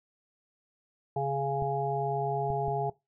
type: harmonic tone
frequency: 138.59 Hz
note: C#3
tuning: in tune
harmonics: 1 / 3 / 5 / 6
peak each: -33 / -33 / -33 / -33 dBFS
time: 1.16-2.9 s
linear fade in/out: 5 ms
type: clicks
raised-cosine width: 5 ms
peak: -27 dBFS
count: 3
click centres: 1.623 / 2.503 / 2.682 s
effects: noise-tail reverb RT60 0.2 s tail -20 dB re dry

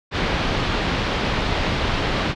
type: low-pass noise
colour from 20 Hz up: pink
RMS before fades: -22 dBFS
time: 0.11-2.35 s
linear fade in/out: 50 ms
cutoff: 4200 Hz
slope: 24 dB/octave
effects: none

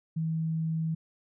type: tone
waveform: sine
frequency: 161.1 Hz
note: E3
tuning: 39 cents flat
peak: -27 dBFS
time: 0.16-0.95 s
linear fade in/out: 10 ms
effects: none

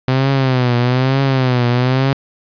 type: tone with vibrato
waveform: sawtooth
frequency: 128.6 Hz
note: C3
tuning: 30 cents flat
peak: -8 dBFS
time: 0.08-2.13 s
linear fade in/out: 0 ms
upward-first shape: triangle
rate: 1.1 Hz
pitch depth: 120 cents each way
effects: resampled to 11025 Hz + 8-bit

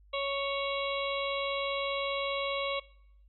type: harmonic tone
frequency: 555 Hz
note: C#5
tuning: 2 cents sharp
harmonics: 1 / 2 / 4 / 5 / 6 / 7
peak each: -33 / -36 / -39 / -40 / -41 / -41 dBFS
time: 0.13-2.8 s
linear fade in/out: 10 ms
effects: noise-tail reverb RT60 0.8 s tail -22 dB re dry + added 50 Hz sine -56 dBFS peak until 3.28 s

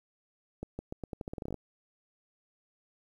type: accelerating click train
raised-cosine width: 2 ms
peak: -24 dBFS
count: 15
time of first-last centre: 0.63-1.543 s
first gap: 160 ms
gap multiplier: 0.84
effects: 10-bit

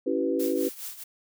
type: chord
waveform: sine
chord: C# half-diminished seventh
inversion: none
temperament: equal with one note detuned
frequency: 277.2 / 329.6 / 383.9 / 493.9 Hz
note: C#4 / E4 / G4 / B4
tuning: 0 / 0 / -36 / 0 cents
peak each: -29 dBFS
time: 0.06-0.69 s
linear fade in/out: 10 ms
type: noise with tremolo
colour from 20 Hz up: blue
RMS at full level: -35 dBFS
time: 0.39-1.04 s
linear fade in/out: 10 ms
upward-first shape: triangle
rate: 4.8 Hz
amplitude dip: 80%
effects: none

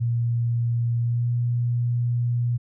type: tone with pitch glide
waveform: sine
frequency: 118 to 120.27 Hz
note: A#2 to B2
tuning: +22 to -45 cents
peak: -20 dBFS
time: 0-2.58 s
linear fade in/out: 20 ms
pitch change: +33 cents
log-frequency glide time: 1.01-1.29 s
effects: none

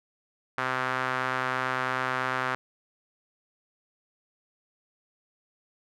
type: tone with band-pass filter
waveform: sawtooth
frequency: 129 Hz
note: C3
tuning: 24 cents flat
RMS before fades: -29 dBFS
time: 0.58-2.55 s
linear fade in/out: 0 ms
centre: 1400 Hz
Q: 2.1
effects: none

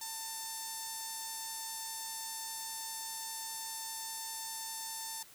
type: tone with notch filter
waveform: 5% pulse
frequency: 895 Hz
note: A5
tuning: 29 cents sharp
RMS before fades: -42 dBFS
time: 0.01-5.23 s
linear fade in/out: 5 ms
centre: 2400 Hz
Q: 0.67
effects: white hiss -57 dBFS RMS until 5.34 s

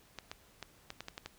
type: clicks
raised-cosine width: 0.2 ms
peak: -24 dBFS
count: 8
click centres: 0.187 / 0.315 / 0.627 / 0.904 / 1.006 / 1.084 / 1.179 / 1.26 s
effects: pink hiss -63 dBFS RMS until 1.38 s

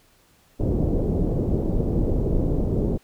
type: low-pass noise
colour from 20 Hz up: pink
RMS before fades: -22 dBFS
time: 0.59-2.98 s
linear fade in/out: 20 ms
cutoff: 500 Hz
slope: 24 dB/octave
effects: pink hiss -59 dBFS RMS until 3.03 s

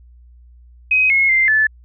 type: tone with pitch steps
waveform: sine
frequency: 2524 / 2169 / 2088 / 1741 Hz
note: D#7 / C#7 / C7 / A6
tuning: +24 / -38 / -4 / -19 cents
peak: -11 dBFS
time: 0.91-1.67 s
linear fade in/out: 5 ms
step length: 190 ms
effects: added 60 Hz sine -42 dBFS peak until 1.84 s

